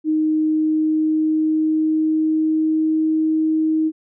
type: tone with pitch glide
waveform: sine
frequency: 311.1 to 315.1 Hz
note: D#4 to D#4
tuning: 0 to +22 cents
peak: -15 dBFS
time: 0.04-3.92 s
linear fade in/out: 50 ms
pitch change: +22 cents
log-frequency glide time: 0.38-3.09 s
effects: none